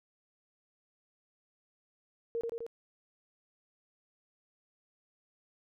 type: tone with echo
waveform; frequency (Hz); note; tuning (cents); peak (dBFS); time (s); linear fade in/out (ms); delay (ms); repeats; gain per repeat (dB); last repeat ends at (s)
sine; 463.5; A#4; -10; -31; 2.35-2.41; 0; 85; 3; -2; 2.665
effects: none

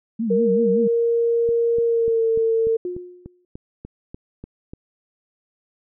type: tone with vibrato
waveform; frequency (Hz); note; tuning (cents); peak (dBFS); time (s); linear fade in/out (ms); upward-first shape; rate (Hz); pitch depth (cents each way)
sine; 208.5; G#3; +7; -20; 0.19-0.88; 10; sine; 5.3; 200
type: tone with pitch glide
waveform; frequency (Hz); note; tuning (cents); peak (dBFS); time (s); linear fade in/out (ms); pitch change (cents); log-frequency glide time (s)
sine; 466.2 to 451.4; A#4 to A4; 0 to +44; -16; 0.3-2.77; 10; -56; 1.84-2.26
type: click train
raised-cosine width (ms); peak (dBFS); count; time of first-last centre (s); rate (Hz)
3; -22; 12; 1.49-4.735; 3.39
type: tone with exponential decay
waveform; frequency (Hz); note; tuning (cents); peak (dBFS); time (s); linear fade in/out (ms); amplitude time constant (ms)
sine; 357.9; F4; +42; -22; 2.85-3.45; 2; 130
effects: none

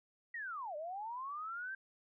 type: linear two-way sweep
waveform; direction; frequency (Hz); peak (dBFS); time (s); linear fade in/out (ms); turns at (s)
sine; down then up; 1942 to 580 to 1591; -40; 0.34-1.75; 5; 0.76
effects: none

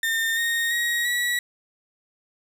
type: tone with pitch steps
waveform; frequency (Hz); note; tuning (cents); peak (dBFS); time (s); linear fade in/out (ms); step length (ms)
35% pulse; 1814 / 1853.2 / 1893.2 / 1934.1; A#6 / A#6 / A#6 / B6; -48 / -11 / +26 / -37; -20; 0.03-1.39; 2; 340
effects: none

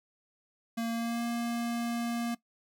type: tone with pitch glide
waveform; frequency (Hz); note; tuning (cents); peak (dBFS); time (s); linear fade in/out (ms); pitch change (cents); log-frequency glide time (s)
square; 230 to 235.1; A#3 to A#3; -23 to +15; -31; 0.77-2.35; 10; +38; 0.91-1.23
effects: noise-tail reverb RT60 0.1 s tail -18 dB re dry

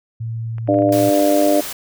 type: tone with pitch glide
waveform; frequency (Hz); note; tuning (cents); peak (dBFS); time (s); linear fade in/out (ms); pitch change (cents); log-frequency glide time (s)
sine; 113.8 to 114.59; A#2 to A#2; -41 to -29; -22; 0.2-1.1; 10; +12; 0.61-0.97
type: clicks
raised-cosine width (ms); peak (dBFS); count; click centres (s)
0.5; -25; 10; 0.583 / 0.675 / 0.743 / 0.788 / 0.822 / 0.892 / 0.941 / 0.989 / 1.091 / 1.134
type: harmonic tone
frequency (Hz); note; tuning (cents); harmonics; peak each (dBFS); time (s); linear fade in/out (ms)
99.4; G2; +25; 3 / 4 / 5 / 6 / 7; -16 / -25 / -25 / -15 / -21; 0.68-1.61; 10
type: noise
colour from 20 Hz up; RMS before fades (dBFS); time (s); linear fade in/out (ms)
white; -28; 0.92-1.73; 5
effects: none

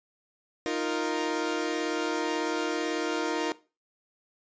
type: chord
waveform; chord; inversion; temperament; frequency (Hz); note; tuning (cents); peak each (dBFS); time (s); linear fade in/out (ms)
sawtooth; Eb suspended second; none; equal; 311.1 / 349.2 / 466.2; Eb4 / F4 / Bb4; 0 / 0 / 0; -28; 0.66-3.52; 0
effects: noise-tail reverb RT60 0.3 s tail -18 dB re dry + resampled to 16000 Hz

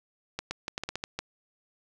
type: clicks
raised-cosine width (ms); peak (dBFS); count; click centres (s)
0.2; -15; 9; 0.39 / 0.51 / 0.681 / 0.779 / 0.836 / 0.89 / 0.956 / 1.039 / 1.19
effects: none

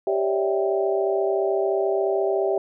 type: tone cluster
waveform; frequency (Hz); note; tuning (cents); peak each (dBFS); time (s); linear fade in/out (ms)
sine; 392.4 / 550 / 584 / 653 / 788; G4 / C#5 / D5 / E5 / G5; +2 / -14 / -10 / -17 / +9; -22 / -31 / -30 / -25 / -31; 0.07-2.58; 2
effects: none

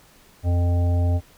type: harmonic tone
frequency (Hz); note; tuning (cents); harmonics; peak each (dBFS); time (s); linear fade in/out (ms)
87.31; F2; 0; 1 / 3 / 5 / 7 / 9; -17 / -31 / -38 / -33 / -38; 0.43-1.21; 50
effects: pink hiss -53 dBFS RMS until 1.37 s

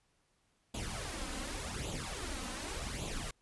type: noise with flanger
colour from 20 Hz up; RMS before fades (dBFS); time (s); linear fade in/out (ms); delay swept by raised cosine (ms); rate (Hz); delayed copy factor
pink; -40; 0.74-3.31; 5; 0.27 to 3.97; 0.87; +0.7
effects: pink hiss -75 dBFS RMS until 3.41 s + resampled to 24000 Hz

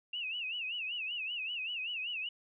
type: tone with vibrato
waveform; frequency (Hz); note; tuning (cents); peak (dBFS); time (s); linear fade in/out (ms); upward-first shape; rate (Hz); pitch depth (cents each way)
sine; 2724; F7; -44; -35; 0.13-2.29; 5; sine; 5.2; 150
effects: none

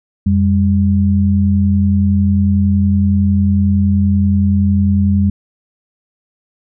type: tone pair together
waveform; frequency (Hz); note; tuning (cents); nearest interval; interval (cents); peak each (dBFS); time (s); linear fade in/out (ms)
sine; 89 / 199.8; F2 / G3; +33 / +33; octave + major second; 1400; -12; 0.26-5.3; 5
effects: none

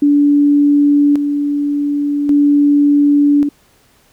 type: tone with tremolo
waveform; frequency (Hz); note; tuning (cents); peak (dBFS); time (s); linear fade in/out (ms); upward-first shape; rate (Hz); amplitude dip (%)
sine; 288.9; D4; -28; -7; 0.02-3.49; 5; square; 0.44; 50
effects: pink hiss -52 dBFS RMS until 4.12 s

